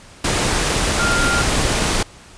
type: tone in noise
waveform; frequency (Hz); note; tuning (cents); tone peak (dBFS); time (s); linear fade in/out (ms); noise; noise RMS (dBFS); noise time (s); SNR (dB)
sine; 1399; F6; +3; -18; 0.99-1.42; 5; pink; -18; 0.24-2.03; -3
effects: pink hiss -43 dBFS RMS until 2.37 s + resampled to 22050 Hz